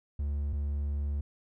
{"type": "tone pair in turn", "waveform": "triangle", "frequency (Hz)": [72, 72], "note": ["D2", "D2"], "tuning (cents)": [-34, -34], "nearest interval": "unison", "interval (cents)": 0, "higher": "neither", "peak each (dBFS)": -27, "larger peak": "neither", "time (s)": [[0.19, 0.53], [0.53, 1.21]], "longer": "second", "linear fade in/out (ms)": 5, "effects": []}